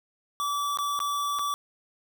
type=tone with dropouts; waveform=square; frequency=1154 Hz; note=D6; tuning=31 cents flat; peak=-27 dBFS; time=0.4-1.54 s; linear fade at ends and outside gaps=0 ms; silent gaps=0.773-0.787 / 0.991-1.002 / 1.388-1.393 s; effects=none